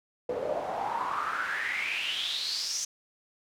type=noise with band-pass filter sweep; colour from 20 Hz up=pink; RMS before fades=-32 dBFS; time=0.29-2.85 s; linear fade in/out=5 ms; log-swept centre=480 to 6200 Hz; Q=7.2; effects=none